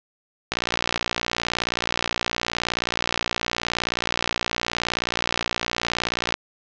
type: click train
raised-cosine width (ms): 0.2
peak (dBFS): -4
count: 345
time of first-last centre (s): 0.52-6.341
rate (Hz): 59.1
effects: low-pass 5000 Hz 12 dB/octave